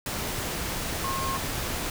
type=tone in noise; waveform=sine; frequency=1075 Hz; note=C6; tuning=47 cents sharp; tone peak=-29 dBFS; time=1.04-1.37 s; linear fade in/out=2 ms; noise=pink; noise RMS=-31 dBFS; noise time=0.06-1.9 s; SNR=-1 dB; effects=none